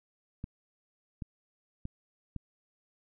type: clicks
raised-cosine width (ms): 5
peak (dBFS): -25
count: 4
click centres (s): 0.441 / 1.222 / 1.854 / 2.363
effects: none